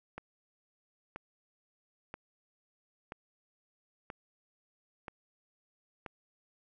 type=click train; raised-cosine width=0.5 ms; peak=-26 dBFS; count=7; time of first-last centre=0.18-6.062 s; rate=1.02 Hz; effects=none